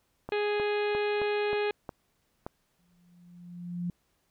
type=clicks; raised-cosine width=1 ms; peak=-22 dBFS; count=7; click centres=0.29 / 0.599 / 0.95 / 1.217 / 1.531 / 1.892 / 2.465 s
type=harmonic tone; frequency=415.3 Hz; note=G#4; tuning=in tune; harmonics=1 / 2 / 3 / 4 / 5 / 6 / 7 / 8 / 9 / 10; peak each=-27 / -36 / -44 / -39 / -43 / -38 / -48 / -46 / -51 / -49 dBFS; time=0.32-1.71 s; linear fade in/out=2 ms
type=tone with exponential growth; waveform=sine; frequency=175.3 Hz; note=F3; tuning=7 cents sharp; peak=-28 dBFS; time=2.79-3.9 s; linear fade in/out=2 ms; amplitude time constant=240 ms
effects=pink hiss -73 dBFS RMS until 4.3 s